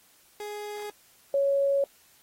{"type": "tone pair in turn", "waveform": ["30% pulse", "sine"], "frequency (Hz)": [416.5, 556], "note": ["G#4", "C#5"], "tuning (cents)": [5, 5], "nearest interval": "perfect fourth", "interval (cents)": 500, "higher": "second", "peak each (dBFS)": [-32, -21], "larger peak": "second", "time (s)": [[0.4, 0.9], [1.34, 1.84]], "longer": "neither", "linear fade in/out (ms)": 2, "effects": ["white hiss -60 dBFS RMS until 2.22 s", "AAC 48 kbps"]}